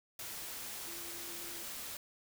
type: tone in noise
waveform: sine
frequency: 341.9 Hz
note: F4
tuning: 37 cents flat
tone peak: -53 dBFS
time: 0.87-1.63 s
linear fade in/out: 2 ms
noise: white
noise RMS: -44 dBFS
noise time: 0.19-1.97 s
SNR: -12 dB
effects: none